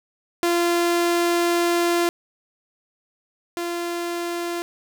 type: tone pair in turn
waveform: sawtooth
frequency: 344.6 / 344.6 Hz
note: F4 / F4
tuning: -23 / -23 cents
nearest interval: unison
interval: 0 cents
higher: neither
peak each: -14 / -21 dBFS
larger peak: first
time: 0.43-2.09 / 3.57-4.62 s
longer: first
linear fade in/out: 0 ms
effects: none